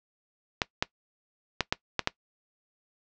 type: clicks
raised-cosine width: 0.2 ms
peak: -6 dBFS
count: 6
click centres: 0.618 / 0.825 / 1.607 / 1.725 / 1.993 / 2.074 s
effects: noise-tail reverb RT60 0.1 s tail -20 dB re dry + low-pass 5000 Hz 12 dB/octave